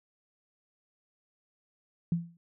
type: tone with exponential decay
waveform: sine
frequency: 169.5 Hz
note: E3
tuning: 49 cents sharp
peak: -22 dBFS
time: 2.12-2.37 s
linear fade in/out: 2 ms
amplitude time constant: 53 ms
effects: none